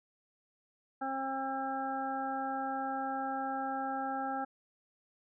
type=harmonic tone; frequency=267.7 Hz; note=C4; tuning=40 cents sharp; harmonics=1 / 2 / 3 / 5 / 6; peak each=-40 / -44 / -35 / -41 / -46 dBFS; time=1.01-4.45 s; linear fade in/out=10 ms; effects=none